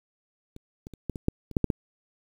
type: clicks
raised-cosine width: 3 ms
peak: -30 / -26 / -30 / -16 / -22 / -9 / -28 / -8 / -9 / -12 dBFS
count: 10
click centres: 0.564 / 0.869 / 0.937 / 1.097 / 1.158 / 1.284 / 1.513 / 1.568 / 1.643 / 1.702 s
effects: 8-bit